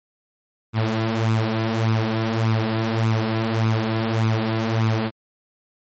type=tone with flanger; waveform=sawtooth; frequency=111.7 Hz; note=A2; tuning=27 cents sharp; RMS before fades=-21 dBFS; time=0.73-5.11 s; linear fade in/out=50 ms; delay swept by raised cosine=0.78 to 6.08 ms; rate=1.7 Hz; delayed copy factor=+0.65; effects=low-pass 5000 Hz 12 dB/octave + MP3 32 kbps